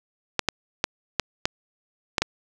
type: clicks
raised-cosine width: 0.2 ms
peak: -3 dBFS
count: 7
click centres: 0.393 / 0.487 / 0.841 / 1.197 / 1.455 / 2.182 / 2.22 s
effects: none